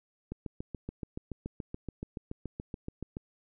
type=click train; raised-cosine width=3 ms; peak=-24 dBFS; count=21; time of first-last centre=0.32-3.169 s; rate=7.02 Hz; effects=none